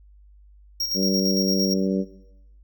square tone with tremolo, 5588 Hz, F8, in tune, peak -23 dBFS, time 0.8-1.74 s, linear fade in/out 5 ms, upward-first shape square, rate 8.8 Hz, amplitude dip 45%
harmonic tone, 96 Hz, G2, 36 cents flat, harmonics 2 / 3 / 4 / 5 / 6, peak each -23 / -27 / -29 / -31 / -33 dBFS, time 0.94-2.05 s, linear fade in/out 50 ms
effects noise-tail reverb RT60 0.9 s tail -17 dB re dry + added 50 Hz sine -48 dBFS peak until 2.63 s

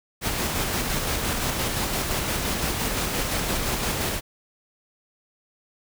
pink noise with tremolo, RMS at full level -25 dBFS, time 0.21-4.21 s, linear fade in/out 50 ms, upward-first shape square, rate 5.8 Hz, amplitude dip 25%, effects none

